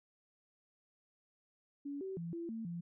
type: tone with pitch steps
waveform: sine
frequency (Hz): 283.7 / 382.6 / 168.5 / 337.7 / 225.2 / 171.3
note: C#4 / G4 / E3 / E4 / A3 / F3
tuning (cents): +40 / -42 / +38 / +42 / +40 / -33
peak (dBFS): -39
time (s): 1.85-2.81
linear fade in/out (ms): 10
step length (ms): 160
effects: none